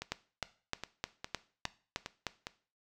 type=two click trains; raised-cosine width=0.2 ms; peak=-21 / -16 dBFS; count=7 / 8; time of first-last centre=0.02-2.469 / 0.12-2.267 s; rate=2.45 / 3.26 Hz; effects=noise-tail reverb RT60 0.4 s tail -17 dB re dry